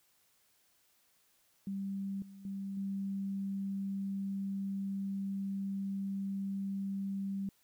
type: tone with level steps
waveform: sine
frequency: 196 Hz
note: G3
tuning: in tune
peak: -35 / -49 / -37 / -34 dBFS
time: 1.67-7.49 s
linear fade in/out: 2 ms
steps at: 2.22 / 2.45 / 2.77 s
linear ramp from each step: 2 ms
effects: white hiss -71 dBFS RMS until 7.63 s